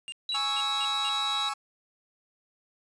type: tone bursts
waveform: square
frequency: 2803 Hz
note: F7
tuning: 6 cents sharp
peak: -36 dBFS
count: 5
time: 0.08-1.09 s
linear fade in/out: 0 ms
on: 42 ms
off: 200 ms
type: tone with pitch glide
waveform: sine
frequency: 3924 to 3868 Hz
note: B7 to B7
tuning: -12 to -37 cents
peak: -28 dBFS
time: 0.29-1.49 s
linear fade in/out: 2 ms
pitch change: -25 cents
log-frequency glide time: 0.4-0.59 s
type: chord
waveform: 40% pulse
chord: C# minor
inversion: second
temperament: equal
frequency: 830.6 / 1108.7 / 1318.5 Hz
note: G#5 / C#6 / E6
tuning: 0 / 0 / 0 cents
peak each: -34 dBFS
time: 0.34-1.54 s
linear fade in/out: 10 ms
effects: resampled to 22050 Hz + 9-bit